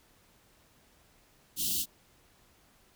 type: band-stop noise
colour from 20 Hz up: white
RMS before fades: -31 dBFS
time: 1.56-1.86 s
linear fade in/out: 50 ms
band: 350 to 2800 Hz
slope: 96 dB/octave
effects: pink hiss -64 dBFS RMS until 2.95 s